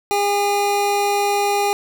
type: tone pair together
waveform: square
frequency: 405.5 / 813 Hz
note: G#4 / G#5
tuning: -41 / -37 cents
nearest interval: octave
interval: 1204 cents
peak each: -21 / -19 dBFS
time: 0.11-1.73 s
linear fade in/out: 0 ms
effects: none